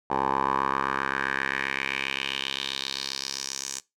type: tone with band-pass filter sweep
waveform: 10% pulse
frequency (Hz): 67.6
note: C#2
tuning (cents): -43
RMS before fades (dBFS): -29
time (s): 0.1-3.8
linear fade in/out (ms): 5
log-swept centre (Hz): 810 to 6800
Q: 3.3
effects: noise-tail reverb RT60 0.2 s tail -21 dB re dry